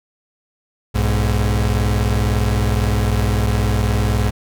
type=tone pair together; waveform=35% pulse; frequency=61.74 / 103.83 Hz; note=B1 / G#2; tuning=0 / 0 cents; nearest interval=major sixth; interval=900 cents; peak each=-16 dBFS; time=0.94-4.31 s; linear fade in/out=20 ms; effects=none